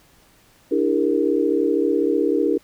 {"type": "chord", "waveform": "sine", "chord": "E half-diminished seventh", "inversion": "third", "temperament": "equal with one note detuned", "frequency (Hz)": [293.7, 329.6, 402.3, 466.2], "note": ["D4", "E4", "G4", "Bb4"], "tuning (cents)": [0, 0, 45, 0], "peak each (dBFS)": -22, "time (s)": [0.71, 2.58], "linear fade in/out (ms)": 10, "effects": ["pink hiss -55 dBFS RMS until 2.63 s"]}